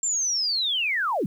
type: linear sweep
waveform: sine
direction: down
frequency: 7420 to 137.7 Hz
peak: -22 dBFS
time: 0.03-1.26 s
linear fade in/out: 2 ms
effects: 9-bit